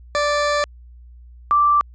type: tone pair in turn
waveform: 20% pulse / sine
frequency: 586 / 1172 Hz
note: D5 / D6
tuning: -4 / -4 cents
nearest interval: octave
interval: 1200 cents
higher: second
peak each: -12 dBFS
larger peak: neither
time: 0.15-0.64 / 1.51-1.81 s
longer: first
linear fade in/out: 0 ms
effects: added 60 Hz sine -40 dBFS peak until 1.94 s + resampled to 16000 Hz